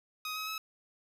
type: tone with pitch steps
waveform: 15% pulse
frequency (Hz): 1256 / 1273.5 / 1291.3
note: D#6 / D#6 / E6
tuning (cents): +16 / +40 / -36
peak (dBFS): -29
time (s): 0.25-0.58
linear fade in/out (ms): 2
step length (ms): 110
effects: none